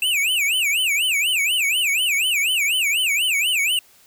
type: tone with vibrato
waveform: square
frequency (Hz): 2600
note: E7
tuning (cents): -24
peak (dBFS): -18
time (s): 0.02-3.79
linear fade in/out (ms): 2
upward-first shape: sine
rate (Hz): 4.1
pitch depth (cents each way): 280
effects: white hiss -53 dBFS RMS until 4.06 s